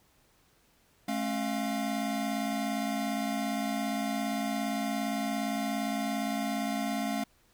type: tone cluster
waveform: square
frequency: 214.1 / 271.5 / 702 Hz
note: A3 / C#4 / F5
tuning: -47 / -36 / +9 cents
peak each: -34 / -35 / -36 dBFS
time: 1.08-7.24 s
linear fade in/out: 5 ms
effects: pink hiss -66 dBFS RMS until 7.53 s